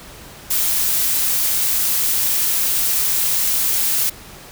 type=noise; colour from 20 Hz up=blue; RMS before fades=-18 dBFS; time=0.5-4.1 s; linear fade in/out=10 ms; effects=pink hiss -39 dBFS RMS until 4.51 s